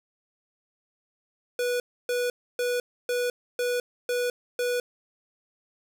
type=tone bursts; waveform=square; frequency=489.7 Hz; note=B4; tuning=15 cents flat; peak=-25 dBFS; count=7; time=1.59-4.8 s; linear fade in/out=2 ms; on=210 ms; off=290 ms; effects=none